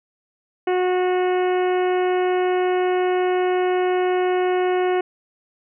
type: harmonic tone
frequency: 365.1 Hz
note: F#4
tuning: 23 cents flat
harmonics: 1 / 2 / 3 / 4 / 5 / 6 / 7 / 8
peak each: -18 / -24 / -33 / -34 / -35 / -36 / -40 / -40 dBFS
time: 0.67-5.01 s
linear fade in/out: 5 ms
effects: none